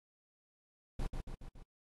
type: noise with echo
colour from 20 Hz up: brown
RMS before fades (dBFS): -35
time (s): 0.99-1.07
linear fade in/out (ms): 5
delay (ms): 140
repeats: 4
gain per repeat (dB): -4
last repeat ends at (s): 1.63
effects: AAC 32 kbps